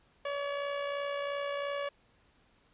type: tone with amplitude modulation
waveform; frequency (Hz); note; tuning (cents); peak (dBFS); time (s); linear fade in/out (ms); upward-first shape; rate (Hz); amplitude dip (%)
sawtooth; 568; C#5; +42; -27; 0.25-1.89; 5; sine; 62.9; 40
effects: pink hiss -67 dBFS RMS until 2.73 s + resampled to 8000 Hz